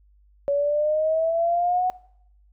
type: exponential sweep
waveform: sine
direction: up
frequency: 562 to 740 Hz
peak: -19 dBFS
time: 0.48-1.9 s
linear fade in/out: 0 ms
effects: noise-tail reverb RT60 0.7 s tail -21 dB re dry + added 50 Hz sine -54 dBFS peak until 2.52 s